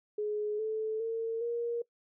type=tone with pitch steps; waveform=sine; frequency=420.7 / 436.8 / 453.5 / 470.9 Hz; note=G#4 / A4 / A#4 / A#4; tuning=+22 / -13 / -48 / +18 cents; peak=-30 dBFS; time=0.18-1.82 s; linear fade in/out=5 ms; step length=410 ms; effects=noise-tail reverb RT60 0.1 s tail -21 dB re dry